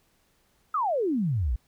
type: exponential sweep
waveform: sine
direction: down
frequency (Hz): 1333 to 51.4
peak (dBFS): -23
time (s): 0.74-1.56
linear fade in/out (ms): 5
effects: pink hiss -67 dBFS RMS until 1.67 s